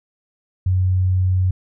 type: tone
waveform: sine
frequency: 92.5 Hz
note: F#2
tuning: in tune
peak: -14 dBFS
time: 0.66-1.51 s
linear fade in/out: 5 ms
effects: none